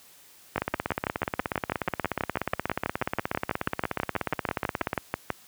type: two click trains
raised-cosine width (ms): 0.5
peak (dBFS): -11 / -10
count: 74 / 30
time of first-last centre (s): 0.56-4.931 / 0.58-5.303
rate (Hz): 16.7 / 6.14
effects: white hiss -54 dBFS RMS until 5.47 s + high-pass 60 Hz 12 dB/octave